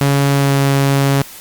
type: tone with pitch glide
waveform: sawtooth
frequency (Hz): 140 to 138.39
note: C#3 to C#3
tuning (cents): +18 to -3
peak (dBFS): -7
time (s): 0.01-1.22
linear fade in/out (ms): 0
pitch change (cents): -21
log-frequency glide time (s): 0.32-0.6
effects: white hiss -35 dBFS RMS until 1.4 s + Opus 48 kbps